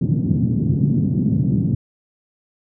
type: band-pass noise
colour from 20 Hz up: pink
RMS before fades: -18 dBFS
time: 0.01-1.75 s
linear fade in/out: 5 ms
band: 120 to 240 Hz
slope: 24 dB/octave
effects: none

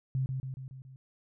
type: tone with echo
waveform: sine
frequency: 131.8 Hz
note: C3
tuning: 13 cents sharp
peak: -27 dBFS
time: 0.15-0.26 s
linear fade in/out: 0 ms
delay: 140 ms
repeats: 5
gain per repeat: -4 dB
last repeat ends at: 0.96 s
effects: none

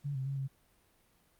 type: tone with pitch steps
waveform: sine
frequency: 142.6 / 132.2 / 137.7 / 135.2 Hz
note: C#3 / C3 / C#3 / C#3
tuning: +49 / +18 / -11 / -43 cents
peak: -33 dBFS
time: 0.04-0.48 s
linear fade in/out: 20 ms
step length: 110 ms
effects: pink hiss -69 dBFS RMS until 1.39 s + Opus 48 kbps

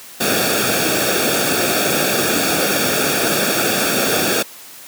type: noise with comb filter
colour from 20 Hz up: pink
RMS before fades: -17 dBFS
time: 0.2-4.43 s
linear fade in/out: 10 ms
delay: 0.99 ms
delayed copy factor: -0.8
effects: white hiss -38 dBFS RMS until 4.87 s + high-pass 150 Hz 12 dB/octave

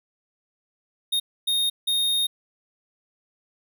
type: tone bursts at uneven times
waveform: square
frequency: 3700 Hz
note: A#7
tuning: 14 cents flat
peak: -21 dBFS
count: 3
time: 1.12-1.2 / 1.47-1.7 / 1.87-2.27 s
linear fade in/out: 10 ms
effects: none

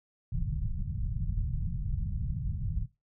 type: low-pass noise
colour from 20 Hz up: pink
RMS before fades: -32 dBFS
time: 0.32-2.86 s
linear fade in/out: 10 ms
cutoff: 170 Hz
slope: 48 dB/octave
effects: noise-tail reverb RT60 0.2 s tail -17 dB re dry

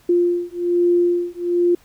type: beating tone pair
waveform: sine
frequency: 349.2 / 350.4 Hz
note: F4 / F4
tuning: 0 / +6 cents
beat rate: 1.2 Hz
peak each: -18 dBFS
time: 0.09-1.75 s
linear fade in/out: 5 ms
effects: pink hiss -54 dBFS RMS until 1.84 s

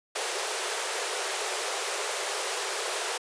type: high-pass noise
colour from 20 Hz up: pink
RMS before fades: -31 dBFS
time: 0.15-3.18 s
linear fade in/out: 10 ms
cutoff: 370 Hz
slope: 96 dB/octave
effects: resampled to 22050 Hz

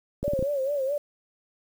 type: clicks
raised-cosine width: 3 ms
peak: -17 dBFS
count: 5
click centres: 0.23 / 0.28 / 0.335 / 0.392 / 0.426 s
type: tone with vibrato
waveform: sine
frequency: 554.4 Hz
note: C#5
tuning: in tune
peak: -24 dBFS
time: 0.24-0.98 s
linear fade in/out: 5 ms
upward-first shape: sine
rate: 4.6 Hz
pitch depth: 100 cents each way
effects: 8-bit

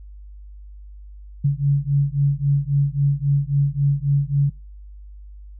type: beating tone pair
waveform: sine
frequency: 139.5 / 143.2 Hz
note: C#3 / D3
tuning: +11 / -43 cents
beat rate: 3.7 Hz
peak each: -19 dBFS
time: 1.44-4.5 s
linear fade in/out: 10 ms
effects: noise-tail reverb RT60 0.3 s tail -26 dB re dry + added 50 Hz sine -37 dBFS peak until 5.59 s

